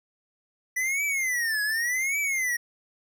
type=tone with vibrato; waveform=square; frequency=1969 Hz; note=B6; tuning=6 cents flat; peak=-25 dBFS; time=0.76-2.57 s; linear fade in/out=10 ms; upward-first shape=triangle; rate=0.87 Hz; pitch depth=290 cents each way; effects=none